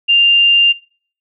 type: tone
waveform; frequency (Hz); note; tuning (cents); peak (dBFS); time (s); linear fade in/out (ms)
sine; 2794; F7; 0; -7; 0.08-0.73; 20
effects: noise-tail reverb RT60 0.5 s tail -23 dB re dry